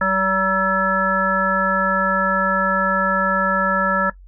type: harmonic tone with a mistuned harmonic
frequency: 190 Hz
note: F#3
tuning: 46 cents sharp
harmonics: 1 / 3 / 5 / 7 / 9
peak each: -25 / -23 / -24 / -19 / -19 dBFS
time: 0.01-4.1 s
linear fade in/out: 5 ms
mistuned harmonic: 1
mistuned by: +20 cents
effects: noise-tail reverb RT60 0.1 s tail -18 dB re dry + added 46 Hz sine -40 dBFS peak until 4.27 s